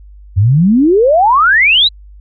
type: exponential sweep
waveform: sine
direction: up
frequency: 90 to 4075 Hz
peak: -5 dBFS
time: 0.36-1.89 s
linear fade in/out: 20 ms
effects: added 50 Hz sine -33 dBFS peak until 2.2 s + MP3 32 kbps